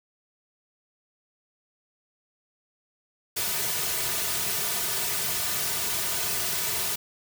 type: noise with comb filter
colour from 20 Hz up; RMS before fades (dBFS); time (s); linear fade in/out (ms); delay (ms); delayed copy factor
white; -28; 3.36-6.96; 10; 3.7; -0.9
effects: none